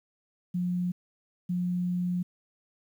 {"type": "tone pair in turn", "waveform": "sine", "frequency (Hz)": [178.4, 178.4], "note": ["F3", "F3"], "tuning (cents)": [37, 37], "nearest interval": "unison", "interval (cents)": 0, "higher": "neither", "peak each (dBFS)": -26, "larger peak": "neither", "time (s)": [[0.54, 0.92], [1.49, 2.23]], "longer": "second", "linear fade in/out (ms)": 10, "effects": ["10-bit"]}